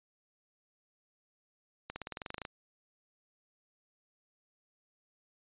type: accelerating click train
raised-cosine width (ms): 0.3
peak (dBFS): -23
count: 13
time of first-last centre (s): 1.9-2.452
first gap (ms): 60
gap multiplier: 0.95
effects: resampled to 8000 Hz